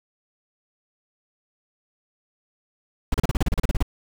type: noise bursts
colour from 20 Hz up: brown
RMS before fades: -19 dBFS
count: 13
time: 3.12-3.826 s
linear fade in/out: 2 ms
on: 22 ms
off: 35 ms
effects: none